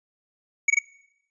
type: tone bursts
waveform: square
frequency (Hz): 2244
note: C#7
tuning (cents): +21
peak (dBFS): -16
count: 3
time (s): 0.68-0.79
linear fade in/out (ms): 5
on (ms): 22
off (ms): 22
effects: noise-tail reverb RT60 0.8 s tail -22 dB re dry + resampled to 22050 Hz